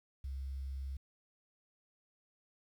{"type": "tone with quantisation", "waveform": "sine", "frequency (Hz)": 67.2, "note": "C2", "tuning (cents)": 47, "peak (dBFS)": -38, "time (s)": [0.24, 0.97], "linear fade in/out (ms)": 5, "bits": 11, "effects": []}